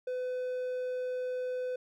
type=tone; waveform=triangle; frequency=504 Hz; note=B4; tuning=35 cents sharp; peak=-30 dBFS; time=0.07-1.76 s; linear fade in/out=5 ms; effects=none